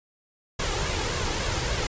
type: noise with flanger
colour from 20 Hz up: pink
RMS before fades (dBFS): -27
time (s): 0.59-1.87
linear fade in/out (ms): 5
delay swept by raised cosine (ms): 1.8 to 2.4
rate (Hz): 3.5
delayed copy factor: +0.5
effects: resampled to 16000 Hz